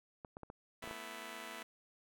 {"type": "clicks", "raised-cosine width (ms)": 1, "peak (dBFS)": -33, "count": 7, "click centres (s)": [0.248, 0.369, 0.433, 0.501, 0.84, 0.875, 0.911]}
{"type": "chord", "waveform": "5% pulse", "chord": "A suspended second", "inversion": "none", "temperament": "just", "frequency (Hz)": [220, 247.5, 330], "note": ["A3", "B3", "E4"], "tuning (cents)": [0, 4, 2], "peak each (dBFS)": -40, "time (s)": [0.82, 1.63], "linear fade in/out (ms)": 5}
{"effects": []}